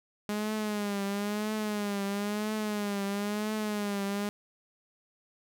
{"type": "tone with vibrato", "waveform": "sawtooth", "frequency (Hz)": 206.9, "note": "G#3", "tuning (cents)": -6, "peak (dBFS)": -26, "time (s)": [0.29, 4.29], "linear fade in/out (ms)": 0, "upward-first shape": "triangle", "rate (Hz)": 1, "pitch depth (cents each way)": 82, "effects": []}